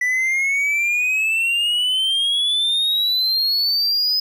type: exponential sweep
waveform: triangle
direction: up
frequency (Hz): 1968 to 5060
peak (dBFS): -15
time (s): 0.01-4.2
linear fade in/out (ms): 5
effects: none